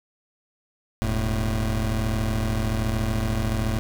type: tone pair together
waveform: 25% pulse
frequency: 41.2 / 110 Hz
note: E1 / A2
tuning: 0 / 0 cents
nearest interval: octave + perfect fourth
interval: 1700 cents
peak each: -22 / -21 dBFS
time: 1.02-3.79 s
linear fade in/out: 0 ms
effects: none